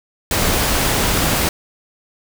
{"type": "noise", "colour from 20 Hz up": "pink", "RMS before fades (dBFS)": -17, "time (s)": [0.31, 1.49], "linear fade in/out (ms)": 2, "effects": []}